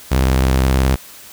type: tone with vibrato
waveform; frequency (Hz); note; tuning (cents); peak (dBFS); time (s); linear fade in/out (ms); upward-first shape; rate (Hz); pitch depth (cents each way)
sawtooth; 65.41; C2; 0; -8; 0.11-0.96; 10; square; 19; 95
effects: white hiss -39 dBFS RMS until 1.32 s